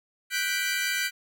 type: chord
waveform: sawtooth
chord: G major seventh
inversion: third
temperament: equal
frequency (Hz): 1480 / 1568 / 1975.5 / 2349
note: F#6 / G6 / B6 / D7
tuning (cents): 0 / 0 / 0 / 0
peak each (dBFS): -28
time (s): 0.3-1.11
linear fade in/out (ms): 50
effects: none